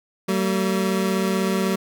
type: tone pair together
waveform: 25% pulse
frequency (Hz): 190.46 / 226.5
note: G3 / A#3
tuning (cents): -50 / -50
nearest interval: minor third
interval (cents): 300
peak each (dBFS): -17 / -22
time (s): 0.28-1.76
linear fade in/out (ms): 10
effects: none